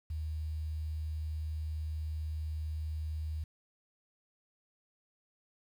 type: tone with quantisation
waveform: sine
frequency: 77.78 Hz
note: D#2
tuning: in tune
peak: -34 dBFS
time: 0.1-3.44 s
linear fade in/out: 5 ms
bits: 10
effects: none